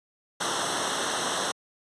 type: noise with comb filter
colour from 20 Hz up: pink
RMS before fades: -28 dBFS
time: 0.4-1.52 s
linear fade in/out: 10 ms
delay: 0.42 ms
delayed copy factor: -0.85
effects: high-pass 150 Hz 12 dB/octave + resampled to 22050 Hz